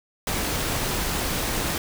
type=noise; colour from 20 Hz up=pink; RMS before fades=-26 dBFS; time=0.27-1.78 s; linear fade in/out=2 ms; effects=none